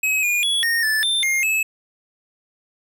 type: tone with pitch steps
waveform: square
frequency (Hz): 2553 / 2433 / 3374 / 1847 / 1748 / 3573 / 2125 / 2597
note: D#7 / D#7 / G#7 / A#6 / A6 / A7 / C7 / E7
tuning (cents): +44 / -39 / +27 / -16 / -12 / +26 / +26 / -26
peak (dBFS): -18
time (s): 0.03-1.63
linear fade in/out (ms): 5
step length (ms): 200
effects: none